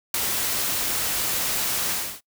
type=noise with ADSR envelope; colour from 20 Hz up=white; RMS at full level=-21 dBFS; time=0.14-2.21 s; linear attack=3 ms; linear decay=7 ms; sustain=-4 dB; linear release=290 ms; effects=noise-tail reverb RT60 0.1 s tail -22 dB re dry